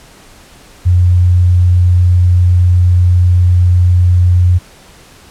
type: tone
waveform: sine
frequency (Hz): 89.2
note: F2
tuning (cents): +37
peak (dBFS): -5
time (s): 0.85-4.59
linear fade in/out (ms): 20
effects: pink hiss -40 dBFS RMS until 5.3 s + low-pass 11000 Hz 12 dB/octave